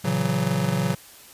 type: chord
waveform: square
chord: F# dominant seventh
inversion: first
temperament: just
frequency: 115.62 / 138.75 / 166.5 / 185 Hz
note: A#2 / C#3 / E3 / F#3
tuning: -14 / +2 / +18 / 0 cents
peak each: -30 / -27 / -28 / -26 dBFS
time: 0.04-0.95 s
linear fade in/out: 10 ms
effects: white hiss -47 dBFS RMS until 1.33 s + resampled to 32000 Hz